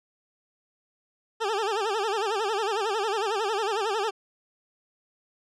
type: tone with vibrato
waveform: 20% pulse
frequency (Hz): 420.9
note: G#4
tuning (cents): +23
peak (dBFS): -20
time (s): 1.4-4.11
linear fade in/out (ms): 20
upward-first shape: sine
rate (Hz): 11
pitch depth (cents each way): 150
effects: low-pass 6000 Hz 12 dB/octave